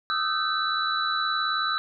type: tone cluster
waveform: sine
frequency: 1233 / 1312 / 1543 / 3957 Hz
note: D#6 / E6 / G6 / B7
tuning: -16 / -9 / -28 / +3 cents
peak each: -29 dBFS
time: 0.1-1.78 s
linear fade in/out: 0 ms
effects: none